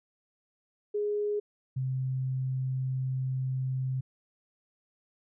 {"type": "tone pair in turn", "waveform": "sine", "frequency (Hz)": [415.3, 130.55], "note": ["G#4", "C3"], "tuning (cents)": [0, -3], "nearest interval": "octave + minor sixth", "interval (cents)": 2003, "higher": "first", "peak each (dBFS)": [-27, -28], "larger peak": "first", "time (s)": [[0.94, 1.4], [1.76, 4.01]], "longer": "second", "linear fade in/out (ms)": 10, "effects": []}